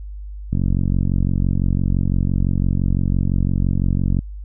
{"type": "click train", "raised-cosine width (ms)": 5, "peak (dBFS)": -7, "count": 169, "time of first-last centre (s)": [0.53, 4.19], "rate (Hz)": 45.9, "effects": ["added 50 Hz sine -29 dBFS peak until 4.44 s"]}